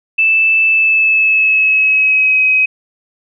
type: tone with pitch glide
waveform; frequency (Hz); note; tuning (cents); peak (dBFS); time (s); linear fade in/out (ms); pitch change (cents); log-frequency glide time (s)
sine; 2637 to 2533; E7 to D#7; 0 to +30; -8; 0.18-2.66; 10; -70; 0.67-2.43
effects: none